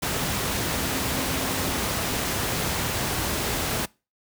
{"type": "tone in noise", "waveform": "sine", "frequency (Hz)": 263.4, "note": "C4", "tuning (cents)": 12, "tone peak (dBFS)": -34, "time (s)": [0.74, 1.79], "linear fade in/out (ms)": 10, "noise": "pink", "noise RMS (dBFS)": -26, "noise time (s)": [0.02, 3.86], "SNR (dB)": -11, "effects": ["noise-tail reverb RT60 0.3 s tail -24 dB re dry", "high-pass 60 Hz 12 dB/octave"]}